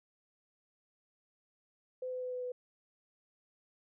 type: tone with pitch steps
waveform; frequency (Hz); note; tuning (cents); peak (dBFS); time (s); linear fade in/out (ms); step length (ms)
sine; 509 / 506.1 / 503.2 / 500.3 / 497.4; C5 / B4 / B4 / B4 / B4; -48 / +42 / +32 / +22 / +12; -36; 2.02-2.52; 5; 100
effects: none